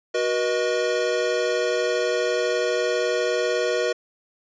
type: chord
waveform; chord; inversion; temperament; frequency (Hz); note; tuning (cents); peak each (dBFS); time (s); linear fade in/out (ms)
square; B major; second; equal with one note detuned; 370 / 482 / 622.3; F#4 / B4 / D#5; 0 / -42 / 0; -28 / -24 / -27; 0.14-3.93; 10
effects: resampled to 16000 Hz